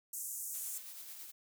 pink band-pass noise, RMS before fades -42 dBFS, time 0.13-0.78 s, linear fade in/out 5 ms, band 6700 to 16000 Hz, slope 48 dB/octave
blue noise with tremolo, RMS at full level -47 dBFS, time 0.53-1.32 s, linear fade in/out 20 ms, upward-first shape triangle, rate 9.1 Hz, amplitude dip 40%
effects none

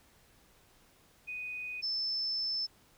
sine tone pair in turn, 2489 / 5274 Hz, D#7 / E8, 0 / 0 cents, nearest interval octave + minor second, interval 1300 cents, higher second, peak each -37 / -31 dBFS, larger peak second, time 1.27-1.82 / 1.82-2.67 s, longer second, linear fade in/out 20 ms, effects pink hiss -64 dBFS RMS until 2.97 s

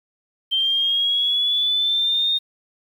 sine linear sweep, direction up, 3136 to 3689 Hz, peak -17 dBFS, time 0.51-2.39 s, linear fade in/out 20 ms, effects 8-bit

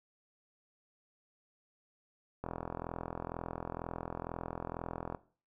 click train, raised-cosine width 1 ms, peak -24 dBFS, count 115, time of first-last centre 2.44-5.148 s, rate 42.1 Hz, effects noise-tail reverb RT60 0.4 s tail -17 dB re dry

